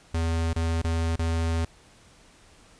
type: tone with dropouts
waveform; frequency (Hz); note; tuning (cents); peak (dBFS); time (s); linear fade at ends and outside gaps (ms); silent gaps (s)
square; 82.41; E2; 0; -24; 0.14-1.65; 5; 0.532-0.56 / 0.818-0.843 / 1.16-1.191
effects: pink hiss -55 dBFS RMS until 2.79 s + resampled to 22050 Hz